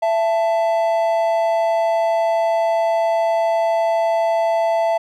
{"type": "tone pair together", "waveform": "triangle", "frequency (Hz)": [668.1, 880], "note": ["E5", "A5"], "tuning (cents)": [23, 0], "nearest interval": "perfect fourth", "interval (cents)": 477, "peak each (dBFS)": [-14, -20], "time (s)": [0.02, 4.98], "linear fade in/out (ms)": 10, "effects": []}